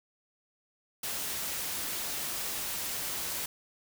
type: noise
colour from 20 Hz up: white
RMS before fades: -35 dBFS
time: 1.03-3.46 s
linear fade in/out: 5 ms
effects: none